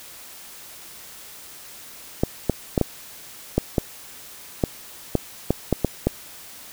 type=clicks; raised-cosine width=2 ms; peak=-4 dBFS; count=12; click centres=2.235 / 2.497 / 2.778 / 2.813 / 3.58 / 3.782 / 4.638 / 5.153 / 5.506 / 5.727 / 5.847 / 6.07 s; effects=white hiss -42 dBFS RMS until 6.72 s